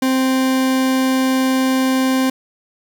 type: tone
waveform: 40% pulse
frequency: 261.6 Hz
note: C4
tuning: in tune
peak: -13 dBFS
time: 0.02-2.3 s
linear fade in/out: 5 ms
effects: 8-bit